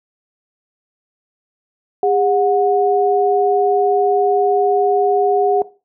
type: tone pair together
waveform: sine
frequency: 405.2 / 730 Hz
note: G#4 / F#5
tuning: -43 / -24 cents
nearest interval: minor seventh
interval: 1019 cents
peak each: -15 dBFS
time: 2.03-5.62 s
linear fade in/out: 2 ms
effects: noise-tail reverb RT60 0.3 s tail -17 dB re dry